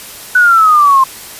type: exponential sweep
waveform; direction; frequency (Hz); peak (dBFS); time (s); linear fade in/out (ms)
sine; down; 1500 to 1046.5; -4; 0.35-1.04; 5
effects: white hiss -30 dBFS RMS until 1.39 s + resampled to 32000 Hz